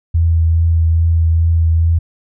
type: tone with vibrato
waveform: sine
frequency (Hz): 82.41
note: E2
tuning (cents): 0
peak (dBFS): -9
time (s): 0.14-1.99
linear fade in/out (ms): 10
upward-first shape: triangle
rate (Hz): 2.4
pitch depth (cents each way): 20
effects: none